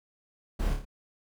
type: noise with echo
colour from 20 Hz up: brown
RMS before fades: -30 dBFS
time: 0.59-0.74 s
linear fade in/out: 10 ms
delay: 28 ms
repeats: 4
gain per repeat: -4 dB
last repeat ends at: 0.852 s
effects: none